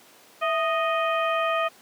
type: harmonic tone with a mistuned harmonic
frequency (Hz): 622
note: D#5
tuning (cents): -1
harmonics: 1 / 2 / 3 / 4 / 5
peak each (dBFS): -25 / -25 / -33 / -32 / -37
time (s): 0.41-1.69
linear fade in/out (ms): 20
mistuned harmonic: 1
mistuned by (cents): +100
effects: pink hiss -52 dBFS RMS until 1.81 s + high-pass 300 Hz 12 dB/octave